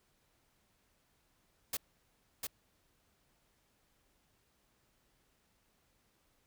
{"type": "noise with echo", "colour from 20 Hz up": "white", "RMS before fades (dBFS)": -36, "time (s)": [1.73, 1.77], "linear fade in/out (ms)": 5, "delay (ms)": 700, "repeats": 1, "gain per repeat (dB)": -3, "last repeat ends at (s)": 2.47, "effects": ["pink hiss -74 dBFS RMS until 6.46 s"]}